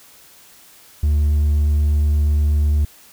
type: tone with hard clipping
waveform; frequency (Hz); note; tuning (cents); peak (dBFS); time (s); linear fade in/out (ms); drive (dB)
sine; 74.3; D2; +21; -14; 1.03-2.85; 5; 2
effects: white hiss -47 dBFS RMS until 3.12 s

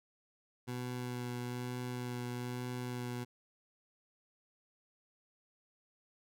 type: tone with vibrato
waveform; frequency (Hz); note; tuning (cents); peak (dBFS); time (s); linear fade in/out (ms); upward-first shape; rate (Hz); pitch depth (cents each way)
20% pulse; 123.47; B2; 0; -33; 0.67-3.25; 20; sine; 1.1; 13
effects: none

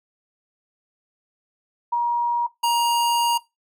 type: tone pair in turn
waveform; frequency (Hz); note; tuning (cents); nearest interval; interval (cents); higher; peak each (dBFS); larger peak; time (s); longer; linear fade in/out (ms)
sine / square; 951 / 943.3; A#5 / A#5; +34 / +20; unison; 14; first; -18; neither; 1.92-2.47 / 2.63-3.38; second; 10
effects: noise-tail reverb RT60 0.2 s tail -19 dB re dry

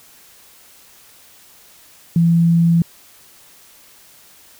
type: tone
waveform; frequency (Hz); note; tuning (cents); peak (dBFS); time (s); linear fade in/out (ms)
sine; 168.2; E3; +35; -10; 2.16-2.82; 2
effects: white hiss -47 dBFS RMS until 4.59 s

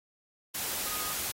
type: tone in noise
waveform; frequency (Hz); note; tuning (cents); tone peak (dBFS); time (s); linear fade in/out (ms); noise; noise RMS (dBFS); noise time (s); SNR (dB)
sine; 1244.5; D#6; 0; -42; 0.86-1.13; 10; white; -34; 0.54-1.32; -11
effects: AAC 48 kbps

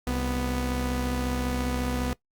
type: tone pair together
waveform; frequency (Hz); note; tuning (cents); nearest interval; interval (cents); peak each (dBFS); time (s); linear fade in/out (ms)
sawtooth; 65.41 / 247; C2 / B3; 0 / 0; octave + major seventh; 2300; -25; 0.07-2.13; 0
effects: noise-tail reverb RT60 0.1 s tail -19 dB re dry + Opus 48 kbps

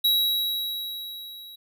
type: tone with level ramp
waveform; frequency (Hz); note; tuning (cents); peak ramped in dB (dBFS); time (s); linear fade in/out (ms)
square; 3871; B7; -35; -18 to -42; 0.04-1.56; 10
effects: none

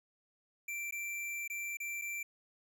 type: tone with dropouts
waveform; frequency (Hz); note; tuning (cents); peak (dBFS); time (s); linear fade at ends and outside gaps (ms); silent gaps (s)
square; 2349; D7; 0; -38; 0.68-2.23; 5; 0.91-0.923 / 1.478-1.499 / 1.771-1.801 / 2.015-2.019
effects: none

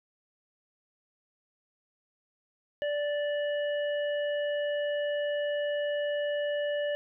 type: harmonic tone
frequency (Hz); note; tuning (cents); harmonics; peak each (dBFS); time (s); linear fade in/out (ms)
585; D5; -7; 1 / 3 / 5; -28 / -38 / -42; 2.82-6.95; 0
effects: none

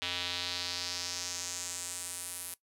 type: tone with band-pass filter sweep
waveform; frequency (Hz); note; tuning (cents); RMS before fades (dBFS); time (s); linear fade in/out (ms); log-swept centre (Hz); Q
square; 88.6; F2; +25; -38; 0.02-2.54; 0; 3300 to 11000; 2.6
effects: noise-tail reverb RT60 0.1 s tail -18 dB re dry

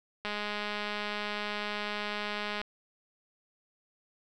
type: click train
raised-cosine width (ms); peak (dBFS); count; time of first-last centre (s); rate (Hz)
0.3; -19; 493; 0.25-2.615; 208
effects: none

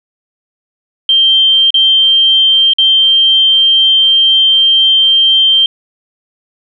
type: tone with dropouts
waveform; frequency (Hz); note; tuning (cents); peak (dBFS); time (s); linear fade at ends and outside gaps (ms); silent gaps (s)
sine; 3149; G7; +7; -5; 1.09-5.66; 2; 1.705-1.742 / 2.735-2.784
effects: none

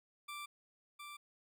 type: tone with echo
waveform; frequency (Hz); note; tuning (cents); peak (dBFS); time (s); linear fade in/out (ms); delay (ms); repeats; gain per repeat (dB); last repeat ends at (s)
20% pulse; 1174.7; D6; 0; -39; 0.28-0.46; 10; 710; 1; -4; 1.17
effects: none

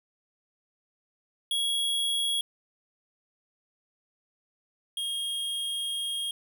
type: tone pair in turn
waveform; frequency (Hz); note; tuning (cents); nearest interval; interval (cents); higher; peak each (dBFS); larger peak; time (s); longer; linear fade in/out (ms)
square; 3322 / 3252; G#7 / G#7; 0 / -37; unison; 37; first; -26 / -30; first; 1.51-2.41 / 4.97-6.31; second; 2
effects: none

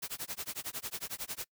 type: noise with tremolo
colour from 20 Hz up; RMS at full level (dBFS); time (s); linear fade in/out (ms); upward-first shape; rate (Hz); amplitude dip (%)
white; -37; 0.02-1.45; 10; sine; 11; 100
effects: noise-tail reverb RT60 0.1 s tail -25 dB re dry

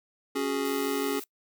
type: chord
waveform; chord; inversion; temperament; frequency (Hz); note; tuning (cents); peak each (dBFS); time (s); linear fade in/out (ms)
square; C# suspended fourth; none; just; 277.2 / 369.6 / 415.8; C#4 / F#4 / G#4; 0 / -2 / +2; -31 / -35 / -31; 0.35-1.2; 10
type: noise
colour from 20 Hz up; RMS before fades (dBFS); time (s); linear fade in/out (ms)
blue; -42; 0.65-1.24; 2
effects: noise-tail reverb RT60 0.1 s tail -22 dB re dry

